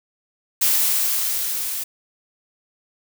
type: noise with level ramp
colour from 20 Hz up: blue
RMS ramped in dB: -17 to -27 dBFS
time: 0.61-1.84 s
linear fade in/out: 10 ms
effects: none